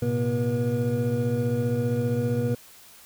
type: tone cluster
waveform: triangle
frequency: 112.3 / 127.5 / 240.2 / 481.8 Hz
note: A2 / C3 / B3 / B4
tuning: +36 / -44 / -48 / -43 cents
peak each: -26 dBFS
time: 0.02-2.55 s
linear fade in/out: 5 ms
effects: white hiss -50 dBFS RMS until 3.05 s